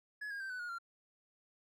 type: tone with pitch steps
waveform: triangle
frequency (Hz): 1694 / 1625.9 / 1560.6 / 1497.9 / 1437.7 / 1379.9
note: G#6 / G#6 / G6 / F#6 / F6 / F6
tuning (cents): +34 / -37 / -8 / +21 / +50 / -21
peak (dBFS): -38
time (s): 0.21-0.786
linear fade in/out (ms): 10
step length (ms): 96
effects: none